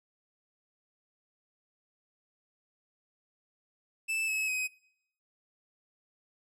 45% pulse tone with pitch steps, 2637 / 2578 / 2521 Hz, E7 / E7 / D#7, 0 / -39 / +22 cents, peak -29 dBFS, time 4.08-4.68 s, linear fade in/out 20 ms, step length 200 ms, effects noise-tail reverb RT60 0.7 s tail -23 dB re dry + low-pass 12000 Hz 12 dB/octave

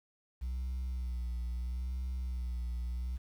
sine tone with vibrato, 61.8 Hz, B1, 2 cents sharp, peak -31 dBFS, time 0.41-3.18 s, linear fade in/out 20 ms, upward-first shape sine, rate 0.76 Hz, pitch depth 53 cents each way, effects tanh soft clip ceiling -33 dBFS + 10-bit

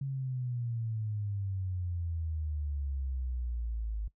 sine exponential sweep, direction down, 138.59 to 51.91 Hz, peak -32 dBFS, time 0.01-4.08 s, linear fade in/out 5 ms, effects noise-tail reverb RT60 0.1 s tail -19 dB re dry

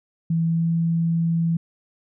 sine tone with pitch glide, 164.81 to 166.34 Hz, E3 to E3, 0 to +16 cents, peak -18 dBFS, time 0.3-1.57 s, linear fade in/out 5 ms, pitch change +16 cents, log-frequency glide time 0.44-0.69 s, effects none

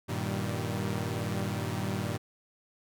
sawtooth tone cluster, 97.7 / 117 / 155.8 / 193.5 Hz, G2 / A#2 / D#3 / G3, -5 / +7 / +3 / -22 cents, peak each -32 / -31 / -33 / -33 dBFS, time 0.08-2.18 s, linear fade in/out 20 ms, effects none

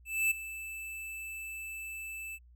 square tone with ADSR envelope, 2637 Hz, E7, in tune, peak -25 dBFS, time 0.05-2.39 s, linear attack 260 ms, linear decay 10 ms, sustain -15 dB, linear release 48 ms, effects added 60 Hz sine -55 dBFS peak until 2.55 s

